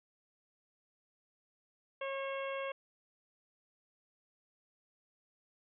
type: harmonic tone with a mistuned harmonic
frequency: 545 Hz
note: C#5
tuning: 29 cents flat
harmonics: 1 / 2 / 3 / 4 / 5 / 6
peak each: -38 / -43 / -48 / -47 / -48 / -53 dBFS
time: 2.01-2.72 s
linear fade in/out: 5 ms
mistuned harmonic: 3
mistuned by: -15 cents
effects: none